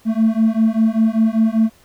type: beating tone pair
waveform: triangle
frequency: 220 / 225.1 Hz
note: A3 / A3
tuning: 0 / +40 cents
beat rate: 5.1 Hz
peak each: -13 dBFS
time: 0.05-1.7 s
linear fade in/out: 50 ms
effects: tanh soft clip ceiling -5 dBFS + pink hiss -52 dBFS RMS until 1.84 s